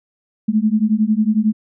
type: beating tone pair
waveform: sine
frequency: 210 / 221 Hz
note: G#3 / A3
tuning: +19 / +8 cents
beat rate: 11 Hz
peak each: -16 dBFS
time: 0.48-1.53 s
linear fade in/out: 10 ms
effects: none